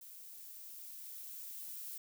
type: noise with level ramp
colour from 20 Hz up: violet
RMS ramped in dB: -53 to -45 dBFS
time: 0.01-1.98 s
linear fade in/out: 5 ms
effects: none